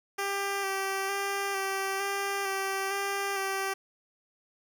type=tone with vibrato; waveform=10% pulse; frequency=392.6 Hz; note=G4; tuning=3 cents sharp; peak=-21 dBFS; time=0.18-3.74 s; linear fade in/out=10 ms; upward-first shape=square; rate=1.1 Hz; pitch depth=19 cents each way; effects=none